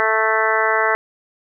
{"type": "harmonic tone", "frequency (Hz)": 220, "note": "A3", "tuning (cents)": 0, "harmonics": [2, 3, 4, 5, 6, 7, 8, 9], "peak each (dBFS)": [-23, -23, -23, -23, -23, -23, -23, -23], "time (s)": [0, 0.95], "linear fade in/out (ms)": 0, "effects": []}